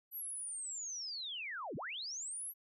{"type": "linear two-way sweep", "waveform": "sine", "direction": "down then up", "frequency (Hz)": [11970, 109.6, 11970], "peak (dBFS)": -40, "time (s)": [0.11, 2.54], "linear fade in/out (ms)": 50, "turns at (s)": 1.76, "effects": []}